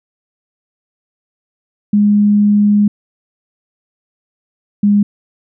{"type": "tone pair in turn", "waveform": "sine", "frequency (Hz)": [206.6, 204.7], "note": ["G#3", "G#3"], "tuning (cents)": [-9, -25], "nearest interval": "unison", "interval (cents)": 16, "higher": "first", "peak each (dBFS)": -7, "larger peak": "neither", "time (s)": [[1.93, 2.88], [4.83, 5.03]], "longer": "first", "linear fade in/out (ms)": 5, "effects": []}